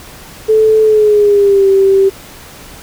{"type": "tone with pitch glide", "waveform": "sine", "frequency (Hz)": [436.5, 388.9], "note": ["A4", "G4"], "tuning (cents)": [-14, -14], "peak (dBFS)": -5, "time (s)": [0.48, 2.1], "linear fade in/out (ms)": 20, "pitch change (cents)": -200, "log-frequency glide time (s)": [0.82, 1.68], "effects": ["pink hiss -34 dBFS RMS until 2.82 s"]}